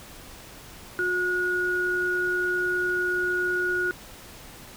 sine tone pair together, 361.3 / 1449 Hz, F#4 / F#6, -41 / -37 cents, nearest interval 2 octaves, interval 2404 cents, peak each -28 / -24 dBFS, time 0.99-3.91 s, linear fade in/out 0 ms, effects pink hiss -45 dBFS RMS until 4.76 s

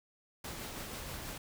pink noise with tremolo, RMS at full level -42 dBFS, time 0.44-1.38 s, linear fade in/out 5 ms, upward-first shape sine, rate 6.2 Hz, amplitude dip 25%, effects none

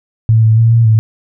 sine tone with pitch steps, 111.9 / 110.6 / 114.2 / 115.7 / 110.2 Hz, A2 / A2 / A#2 / A#2 / A2, +30 / +9 / -35 / -13 / +3 cents, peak -5 dBFS, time 0.29-0.99 s, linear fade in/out 0 ms, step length 140 ms, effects none

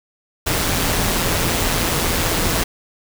pink noise with amplitude modulation, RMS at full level -17 dBFS, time 0.46-2.64 s, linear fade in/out 10 ms, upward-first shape sine, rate 171 Hz, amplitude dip 45%, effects none

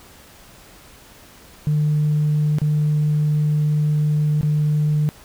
sine tone with dropouts, 150.5 Hz, D3, 43 cents sharp, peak -14 dBFS, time 1.67-5.09 s, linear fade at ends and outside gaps 0 ms, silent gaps 2.585-2.617 / 4.411-4.431 s, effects tanh soft clip ceiling -12 dBFS + pink hiss -46 dBFS RMS until 5.24 s

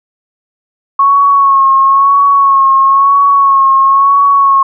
sine tone with vibrato, 1100 Hz, C#6, 14 cents flat, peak -4 dBFS, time 0.99-4.63 s, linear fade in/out 5 ms, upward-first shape sine, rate 1 Hz, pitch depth 34 cents each way, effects none

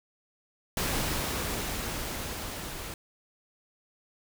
pink noise with level ramp, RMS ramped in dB -29 to -39 dBFS, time 0.77-2.94 s, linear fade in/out 2 ms, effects none

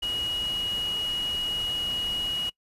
sine tone in noise, 2900 Hz, F#7, 35 cents flat, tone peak -27 dBFS, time 0.02-2.5 s, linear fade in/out 10 ms, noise pink, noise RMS -40 dBFS, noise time 0.02-2.5 s, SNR +10 dB, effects noise-tail reverb RT60 0.1 s tail -22 dB re dry + resampled to 32000 Hz

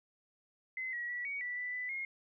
sine tone with pitch steps, 2047 / 1917 / 1946 / 2246 / 1964 / 1981 / 1993 / 2146 Hz, C7 / A#6 / B6 / C#7 / B6 / B6 / B6 / C7, -38 / +48 / -26 / +22 / -10 / +5 / +15 / +43 cents, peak -36 dBFS, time 0.77-2.05 s, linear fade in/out 2 ms, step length 160 ms, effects none

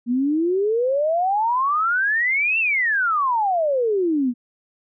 sine exponential two-way sweep, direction up then down, 233.1 to 2735 to 233.1 Hz, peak -17 dBFS, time 0.06-4.34 s, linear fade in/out 50 ms, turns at 2.59 s, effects none

